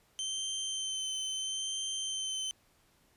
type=tone with vibrato; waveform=25% pulse; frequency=3100 Hz; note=G7; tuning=20 cents flat; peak=-30 dBFS; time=0.19-2.51 s; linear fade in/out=0 ms; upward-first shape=sine; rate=0.75 Hz; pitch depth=17 cents each way; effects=pink hiss -68 dBFS RMS until 3.16 s + resampled to 32000 Hz